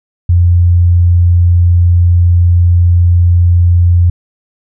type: tone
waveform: sine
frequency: 87.31 Hz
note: F2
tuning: in tune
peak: -4 dBFS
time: 0.29-4.1 s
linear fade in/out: 5 ms
effects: none